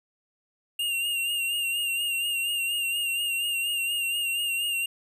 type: tone with vibrato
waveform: square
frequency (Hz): 2794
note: F7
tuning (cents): 0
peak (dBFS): -26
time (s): 0.79-4.86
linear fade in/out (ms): 5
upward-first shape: sine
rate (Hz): 4.2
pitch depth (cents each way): 41
effects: none